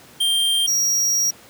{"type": "tone pair in turn", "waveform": "square", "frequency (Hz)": [3177, 5680], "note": ["G7", "F8"], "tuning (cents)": [23, 28], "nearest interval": "minor seventh", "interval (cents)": 1005, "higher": "second", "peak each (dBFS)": -17, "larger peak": "neither", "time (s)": [[0.2, 0.67], [0.67, 1.31]], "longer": "second", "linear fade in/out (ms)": 10, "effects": ["pink hiss -46 dBFS RMS until 1.49 s", "high-pass 100 Hz 12 dB/octave"]}